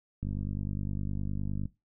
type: click train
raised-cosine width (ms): 5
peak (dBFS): -22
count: 72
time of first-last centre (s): 0.23-1.656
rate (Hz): 49.8
effects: noise-tail reverb RT60 0.2 s tail -18 dB re dry